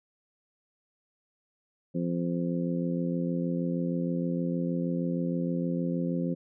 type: harmonic tone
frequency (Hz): 86.4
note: F2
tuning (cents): -18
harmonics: 2 / 3 / 4 / 5 / 6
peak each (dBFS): -29 / -32 / -37 / -44 / -37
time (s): 1.94-6.35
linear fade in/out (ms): 20
effects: none